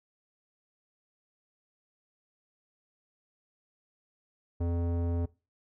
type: tone with low-pass filter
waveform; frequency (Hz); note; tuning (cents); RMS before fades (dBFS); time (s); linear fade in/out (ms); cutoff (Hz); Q
square; 85.5; F2; -36; -30; 4.6-5.26; 10; 570; 1
effects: noise-tail reverb RT60 0.3 s tail -21 dB re dry